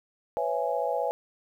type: chord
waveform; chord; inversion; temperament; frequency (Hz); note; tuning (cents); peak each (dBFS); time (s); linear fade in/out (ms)
sine; C# minor seventh; third; just; 498.9 / 554.4 / 665.2 / 831.5; B4 / C#5 / E5 / G#5; +17 / 0 / +16 / +2; -31; 0.37-1.11; 0
effects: 10-bit